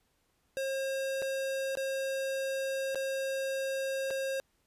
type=tone with dropouts; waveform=square; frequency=537 Hz; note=C5; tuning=45 cents sharp; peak=-32 dBFS; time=0.57-4.4 s; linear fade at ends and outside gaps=0 ms; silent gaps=1.219-1.223 / 1.753-1.772 / 2.947-2.956 / 4.105-4.109 s; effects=pink hiss -74 dBFS RMS until 4.66 s + resampled to 32000 Hz